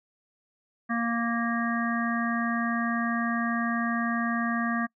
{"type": "harmonic tone", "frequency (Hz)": 233.1, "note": "A#3", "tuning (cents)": 0, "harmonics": [1, 3, 5, 7, 8], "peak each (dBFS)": [-27, -35, -32, -34, -35], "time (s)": [0.89, 4.87], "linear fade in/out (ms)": 20, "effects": ["noise-tail reverb RT60 0.1 s tail -25 dB re dry"]}